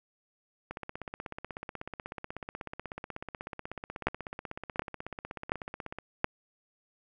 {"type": "two click trains", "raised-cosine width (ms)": 0.5, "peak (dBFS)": [-23, -10], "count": [87, 4], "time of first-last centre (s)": [[0.71, 5.986], [4.07, 6.244]], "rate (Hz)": [16.3, 1.38], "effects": []}